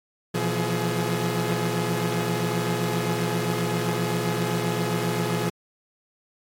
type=tone cluster; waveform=sawtooth; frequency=121.3 / 167.8 / 175.4 / 422.1 Hz; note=B2 / E3 / F3 / G#4; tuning=-31 / +31 / +8 / +28 cents; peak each=-25 dBFS; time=0.34-5.5 s; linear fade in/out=10 ms; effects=AAC 64 kbps